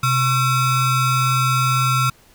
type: ring-modulated tone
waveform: square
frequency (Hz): 610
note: D#5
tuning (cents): -34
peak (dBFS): -13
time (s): 0.03-2.1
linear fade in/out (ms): 5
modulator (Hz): 739
effects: pink hiss -52 dBFS RMS until 2.34 s